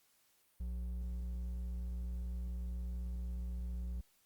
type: tone with hard clipping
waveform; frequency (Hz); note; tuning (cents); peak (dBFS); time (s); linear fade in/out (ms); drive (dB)
triangle; 60.3; B1; -41; -39; 0.6-4.01; 5; 9
effects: white hiss -72 dBFS RMS until 4.25 s + Opus 48 kbps